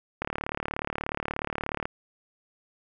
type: click train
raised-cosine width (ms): 0.5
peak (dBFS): -14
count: 61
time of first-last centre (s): 0.22-1.855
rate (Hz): 36.7
effects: none